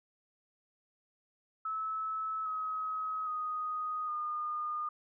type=tone with pitch steps; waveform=sine; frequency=1300 / 1272.5 / 1245.6 / 1219.3 Hz; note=E6 / D#6 / D#6 / D#6; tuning=-24 / +39 / +2 / -35 cents; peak=-33 dBFS; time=1.65-4.89 s; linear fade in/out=5 ms; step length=810 ms; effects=none